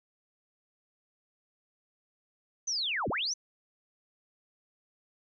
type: linear two-way sweep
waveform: sine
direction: down then up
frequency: 6250 to 45.43 to 6250 Hz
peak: -29 dBFS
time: 2.67-3.34 s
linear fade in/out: 10 ms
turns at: 3.09 s
effects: none